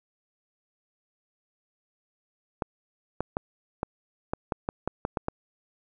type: clicks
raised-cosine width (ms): 1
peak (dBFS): -13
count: 11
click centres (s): 2.622 / 3.206 / 3.369 / 3.831 / 4.335 / 4.522 / 4.689 / 4.876 / 5.051 / 5.172 / 5.284
effects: none